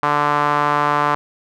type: tone with band-pass filter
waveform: sawtooth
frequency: 146.83 Hz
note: D3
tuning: in tune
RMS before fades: -17 dBFS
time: 0.03-1.15 s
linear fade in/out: 0 ms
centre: 1100 Hz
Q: 2.9
effects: none